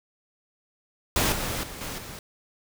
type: noise with level steps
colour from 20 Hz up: pink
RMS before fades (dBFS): -23 / -30 / -39 / -34 / -40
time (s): 1.16-2.19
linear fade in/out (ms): 2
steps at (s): 1.32 / 1.63 / 1.81 / 1.98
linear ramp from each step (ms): 5
effects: none